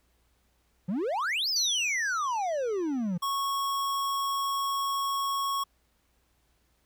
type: exponential two-way sweep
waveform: triangle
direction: up then down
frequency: 166.4 to 5350 to 166.4 Hz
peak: -25 dBFS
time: 0.88-3.18 s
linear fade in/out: 10 ms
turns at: 1.49 s
type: tone with exponential decay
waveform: sine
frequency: 5900 Hz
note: F#8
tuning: 6 cents flat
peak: -26 dBFS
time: 1.56-3.17 s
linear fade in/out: 2 ms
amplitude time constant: 350 ms
type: tone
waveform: square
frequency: 1103 Hz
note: C#6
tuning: 9 cents flat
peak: -28 dBFS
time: 3.22-5.64 s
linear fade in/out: 10 ms
effects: added 60 Hz sine -70 dBFS peak until 6.85 s + pink hiss -71 dBFS RMS until 6.85 s